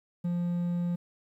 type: tone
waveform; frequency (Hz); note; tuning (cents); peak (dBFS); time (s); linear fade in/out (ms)
triangle; 174.4; F3; -2; -25; 0.24-0.96; 10
effects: 11-bit